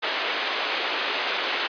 white band-pass noise, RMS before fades -27 dBFS, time 0.02-1.68 s, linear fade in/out 20 ms, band 340 to 3600 Hz, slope 24 dB/octave, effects resampled to 11025 Hz

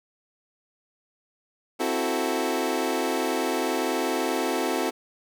25% pulse chord, F# half-diminished seventh, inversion second, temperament equal, 261.6 / 329.6 / 370 / 440 Hz, C4 / E4 / F#4 / A4, 0 / 0 / 0 / 0 cents, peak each -26 dBFS, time 1.79-4.91 s, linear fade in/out 20 ms, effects none

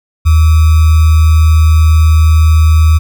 sine tone with sample-and-hold, 79 Hz, D#2, 27 cents sharp, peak -3 dBFS, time 0.25-2.99 s, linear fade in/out 20 ms, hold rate 1225 Hz, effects none

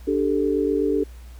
sine chord, D suspended fourth, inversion none, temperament equal, 293.7 / 392 / 440 Hz, D4 / G4 / A4, 0 / 0 / 0 cents, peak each -23 dBFS, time 0.07-1.04 s, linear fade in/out 10 ms, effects added 60 Hz sine -38 dBFS peak until 1.39 s + pink hiss -53 dBFS RMS until 1.39 s

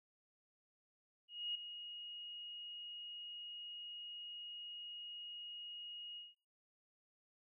sine tone with ADSR envelope, 2878 Hz, F#7, 49 cents flat, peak -36 dBFS, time 1.28-6.35 s, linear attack 270 ms, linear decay 6 ms, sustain -10 dB, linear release 180 ms, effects noise-tail reverb RT60 0.4 s tail -24 dB re dry

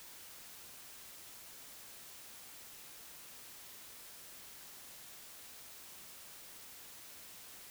silence, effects white hiss -53 dBFS RMS until 7.7 s

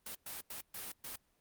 white noise bursts at uneven times, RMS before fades -44 dBFS, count 5, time 0.06-0.15 / 0.26-0.41 / 0.5-0.61 / 0.74-0.92 / 1.04-1.16 s, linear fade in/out 5 ms, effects pink hiss -75 dBFS RMS until 1.4 s + Opus 32 kbps

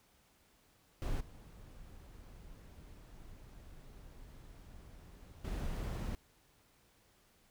brown noise with level steps, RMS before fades -37 / -54 / -38 dBFS, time 1.02-6.15 s, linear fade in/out 0 ms, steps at 1.2 / 5.44 s, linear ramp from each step 10 ms, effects pink hiss -69 dBFS RMS until 7.5 s

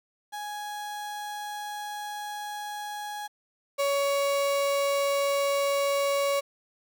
35% pulse tone pair in turn, 832 / 560.6 Hz, G#5 / C#5, +3 / +19 cents, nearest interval perfect fifth, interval 684 cents, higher first, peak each -32 / -22 dBFS, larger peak second, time 0.32-3.28 / 3.78-6.41 s, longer first, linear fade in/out 20 ms, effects 10-bit

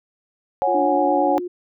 sine chord, C# suspended fourth, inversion none, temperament equal with one note detuned, 550.5 / 740 / 830.6 Hz, C#5 / F#5 / G#5, -12 / 0 / 0 cents, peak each -21 dBFS, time 0.62-1.38 s, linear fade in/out 0 ms
sine tone with pitch glide, 352.3 to 356.4 Hz, F4 to F4, +15 to +35 cents, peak -25 dBFS, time 0.67-1.48 s, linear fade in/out 10 ms, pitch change +20 cents, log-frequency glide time 0.79-0.9 s
sine tone with vibrato, 294.2 Hz, D4, 3 cents sharp, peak -22 dBFS, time 0.74-1.4 s, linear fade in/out 10 ms, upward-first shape sine, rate 8.5 Hz, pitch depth 41 cents each way
effects none

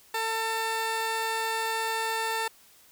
15% pulse tone pair together, 447.7 / 895.4 Hz, A4 / A5, +30 / +30 cents, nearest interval octave, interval 1200 cents, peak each -25 / -26 dBFS, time 0.14-2.48 s, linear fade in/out 5 ms, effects white hiss -57 dBFS RMS until 2.91 s

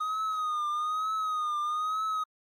triangle tone with vibrato, 1244.5 Hz, D#6, in tune, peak -26 dBFS, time 0-2.24 s, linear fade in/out 10 ms, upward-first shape triangle, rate 1.1 Hz, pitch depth 77 cents each way, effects Opus 32 kbps

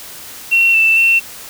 sine tone with pitch steps, 2724 / 2663 / 2700 Hz, F7 / E7 / E7, -44 / +17 / +41 cents, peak -8 dBFS, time 0.51-1.2 s, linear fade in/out 20 ms, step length 230 ms, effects white hiss -33 dBFS RMS until 1.49 s

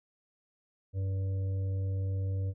harmonic tone, 96.3 Hz, G2, 30 cents flat, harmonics 1 / 3 / 5 / 6, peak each -29 / -49 / -47 / -53 dBFS, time 0.93-2.54 s, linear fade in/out 50 ms, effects none

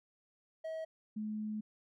triangle / sine tone pair in turn, 641 / 213.9 Hz, E5 / A3, -49 / -49 cents, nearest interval octave + perfect fifth, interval 1900 cents, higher first, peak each -36 / -36 dBFS, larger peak neither, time 0.64-0.85 / 1.16-1.61 s, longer second, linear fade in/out 10 ms, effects none

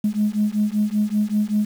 sine beating tone pair, 207.7 / 212.9 Hz, G#3 / G#3, 0 / +43 cents, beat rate 5.2 Hz, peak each -20 dBFS, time 0.04-1.65 s, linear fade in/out 5 ms, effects tanh soft clip ceiling -11 dBFS + 7-bit

